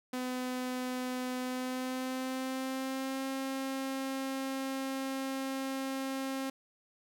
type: tone with pitch glide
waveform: sawtooth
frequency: 252.8 to 267.8 Hz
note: B3 to C4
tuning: +41 to +40 cents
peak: -30 dBFS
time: 0.13-6.5 s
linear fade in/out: 5 ms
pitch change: +99 cents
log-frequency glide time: 1.39-3.27 s
effects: none